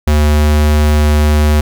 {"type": "tone", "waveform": "square", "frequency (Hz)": 75.1, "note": "D2", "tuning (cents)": 39, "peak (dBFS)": -8, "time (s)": [0.07, 1.61], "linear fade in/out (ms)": 5, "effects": []}